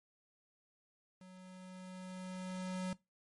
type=tone with level ramp; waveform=square; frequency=185 Hz; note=F#3; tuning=in tune; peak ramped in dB=-54 to -36 dBFS; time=1.21-2.93 s; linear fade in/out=2 ms; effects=noise-tail reverb RT60 0.2 s tail -20 dB re dry + MP3 48 kbps